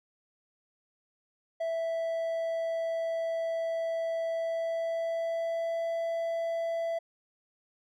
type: tone with pitch glide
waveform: triangle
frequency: 659.3 to 665.8 Hz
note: E5 to E5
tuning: 0 to +17 cents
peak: -27 dBFS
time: 1.6-6.99 s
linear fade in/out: 10 ms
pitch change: +17 cents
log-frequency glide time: 4.29-5.87 s
effects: none